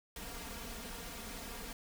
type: noise with comb filter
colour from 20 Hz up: pink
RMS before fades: -45 dBFS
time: 0.16-1.73 s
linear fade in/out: 2 ms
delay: 4.3 ms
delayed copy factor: +0.75
effects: none